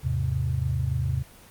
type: chord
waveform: sine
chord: E augmented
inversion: none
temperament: equal with one note detuned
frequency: 80.34 / 103.83 / 130.81 Hz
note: E2 / G#2 / B#2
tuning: -44 / 0 / 0 cents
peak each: -28 / -30 / -26 dBFS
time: 0.03-1.23 s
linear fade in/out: 20 ms
effects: pink hiss -50 dBFS RMS until 1.5 s + Opus 24 kbps